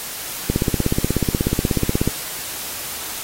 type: click train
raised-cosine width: 3 ms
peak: -4 dBFS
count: 27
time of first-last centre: 0.5-2.076 s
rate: 16.5 Hz
effects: white hiss -29 dBFS RMS until 3.23 s + AAC 48 kbps